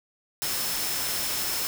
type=tone in noise; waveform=sine; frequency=5274 Hz; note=E8; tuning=in tune; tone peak=-35 dBFS; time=0.42-1.67 s; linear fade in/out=0 ms; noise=white; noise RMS=-29 dBFS; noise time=0.42-1.67 s; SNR=-9 dB; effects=none